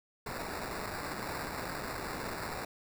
white noise with sample-and-hold, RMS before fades -39 dBFS, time 0.26-2.65 s, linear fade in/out 5 ms, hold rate 3150 Hz, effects none

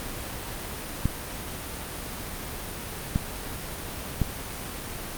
clicks, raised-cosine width 5 ms, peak -10 dBFS, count 3, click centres 1.056 / 3.159 / 4.217 s, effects pink hiss -35 dBFS RMS until 5.17 s + Opus 32 kbps

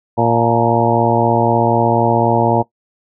harmonic tone with a mistuned harmonic, 116.54 Hz, A#2, in tune, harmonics 1 / 2 / 3 / 4 / 5 / 6 / 7 / 8, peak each -19 / -19 / -19 / -19 / -19 / -19 / -19 / -19 dBFS, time 0.17-2.63 s, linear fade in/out 20 ms, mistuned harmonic 7, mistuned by +68 cents, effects noise-tail reverb RT60 0.1 s tail -18 dB re dry

